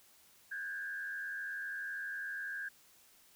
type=tone with frequency modulation; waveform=sine; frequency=1612 Hz; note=G6; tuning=48 cents sharp; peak=-38 dBFS; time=0.51-2.69 s; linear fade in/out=10 ms; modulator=87.9 Hz; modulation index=0.81; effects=white hiss -64 dBFS RMS until 3.35 s